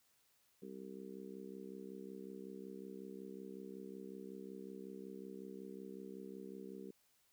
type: harmonic tone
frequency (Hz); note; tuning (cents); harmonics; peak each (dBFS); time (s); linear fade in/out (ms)
65.41; C2; 0; 3 / 4 / 5 / 6 / 7; -52 / -55 / -56 / -52 / -56; 0.62-6.91; 5
effects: white hiss -75 dBFS RMS until 7.32 s